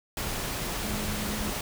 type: tone in noise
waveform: sine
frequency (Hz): 210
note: G#3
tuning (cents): +19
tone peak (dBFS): -34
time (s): 0.84-1.51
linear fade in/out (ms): 2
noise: pink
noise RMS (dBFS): -32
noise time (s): 0.17-1.61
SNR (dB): -5
effects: none